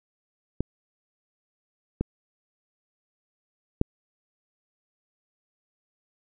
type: clicks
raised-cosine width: 3 ms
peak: -12 / -12 / -7 dBFS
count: 3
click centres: 0.606 / 2.01 / 3.814 s
effects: none